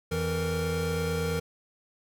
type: tone cluster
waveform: square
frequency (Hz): 85.2 / 164.1 / 463.4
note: F2 / E3 / A#4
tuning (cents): -42 / -8 / -10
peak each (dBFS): -34 / -32 / -31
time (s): 0.11-1.4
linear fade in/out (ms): 10
effects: none